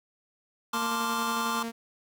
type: tone with tremolo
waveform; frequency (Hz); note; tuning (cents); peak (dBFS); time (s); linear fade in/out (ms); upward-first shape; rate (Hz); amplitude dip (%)
sawtooth; 230; A#3; -23; -28; 0.73-1.72; 20; square; 11; 30
type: chord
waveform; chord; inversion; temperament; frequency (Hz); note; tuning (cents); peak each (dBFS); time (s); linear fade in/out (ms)
square; D minor seventh; second; equal; 880 / 1046.5 / 1174.7 / 1396.9; A5 / C6 / D6 / F6; 0 / 0 / 0 / 0; -36 / -34 / -33 / -36; 0.73-1.63; 5
effects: none